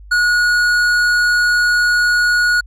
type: tone with tanh clipping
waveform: sine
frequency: 1452 Hz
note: F#6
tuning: 33 cents flat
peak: -13 dBFS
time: 0.11-2.61 s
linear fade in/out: 10 ms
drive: 12 dB
effects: added 50 Hz sine -35 dBFS peak until 2.66 s